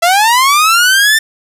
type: linear sweep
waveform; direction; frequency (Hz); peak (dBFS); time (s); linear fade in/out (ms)
sawtooth; up; 659.3 to 1800; -3; 0.02-1.19; 10
effects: resampled to 32000 Hz + 7-bit